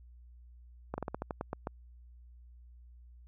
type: slowing click train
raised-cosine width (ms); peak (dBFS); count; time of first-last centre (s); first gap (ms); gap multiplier
1; -21; 10; 0.94-1.671; 40; 1.17
effects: added 60 Hz sine -52 dBFS peak until 3.27 s